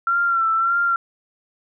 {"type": "tone with vibrato", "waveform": "sine", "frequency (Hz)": 1360, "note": "F6", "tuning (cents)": -46, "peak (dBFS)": -16, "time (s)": [0.07, 0.96], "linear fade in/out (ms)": 2, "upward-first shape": "sine", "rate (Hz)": 1.7, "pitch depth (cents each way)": 44, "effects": []}